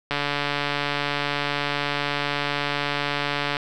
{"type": "click train", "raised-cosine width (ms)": 0.3, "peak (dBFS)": -8, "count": 499, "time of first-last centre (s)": [0.11, 3.568], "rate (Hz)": 144, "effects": []}